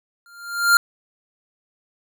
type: tone with exponential growth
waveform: square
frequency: 1396.9 Hz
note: F6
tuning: in tune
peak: -9 dBFS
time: 0.26-0.77 s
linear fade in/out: 1 ms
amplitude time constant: 110 ms
effects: none